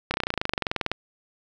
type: slowing click train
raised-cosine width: 0.3 ms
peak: -8 dBFS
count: 21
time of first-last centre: 0.11-0.916 s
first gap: 30 ms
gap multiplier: 1.03
effects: none